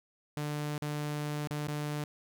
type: tone with dropouts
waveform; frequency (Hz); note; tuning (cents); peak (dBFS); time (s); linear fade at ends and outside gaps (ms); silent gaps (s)
sawtooth; 148.5; D3; +20; -29; 0.37-2.04; 0; 0.779-0.821 / 1.473-1.508 / 1.672-1.683
effects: none